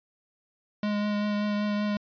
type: tone with vibrato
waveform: square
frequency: 207.7 Hz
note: G#3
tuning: in tune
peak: -26 dBFS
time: 0.83-1.97 s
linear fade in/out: 2 ms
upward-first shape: triangle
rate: 5.2 Hz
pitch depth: 16 cents each way
effects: resampled to 11025 Hz